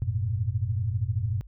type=tone cluster; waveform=sine; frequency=91.2 / 106 / 118.9 Hz; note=F#2 / G#2 / A#2; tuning=-24 / +36 / +35 cents; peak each=-29 dBFS; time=0.02-1.41 s; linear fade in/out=0 ms; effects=added 50 Hz sine -44 dBFS peak until 1.47 s